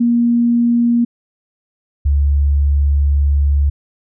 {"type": "tone pair in turn", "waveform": "sine", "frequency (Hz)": [236.8, 71.2], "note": ["A#3", "C#2"], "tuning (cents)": [27, 47], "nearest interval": "octave + major sixth", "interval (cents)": 2080, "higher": "first", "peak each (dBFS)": -10, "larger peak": "neither", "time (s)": [[0, 1.05], [2.05, 3.7]], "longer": "second", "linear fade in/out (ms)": 10, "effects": []}